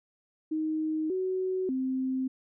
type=tone with pitch steps; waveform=sine; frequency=312.8 / 373.5 / 260.9 Hz; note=D#4 / F#4 / C4; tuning=+9 / +16 / -5 cents; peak=-27 dBFS; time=0.51-2.28 s; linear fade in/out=10 ms; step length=590 ms; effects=none